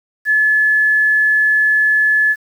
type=tone; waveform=sine; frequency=1720 Hz; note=A6; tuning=40 cents flat; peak=-10 dBFS; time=0.25-2.36 s; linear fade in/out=50 ms; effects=7-bit